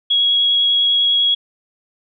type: tone with vibrato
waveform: sine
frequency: 3322 Hz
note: G#7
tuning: in tune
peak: -12 dBFS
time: 0.1-1.35 s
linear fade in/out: 10 ms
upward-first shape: triangle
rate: 10 Hz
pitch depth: 9 cents each way
effects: none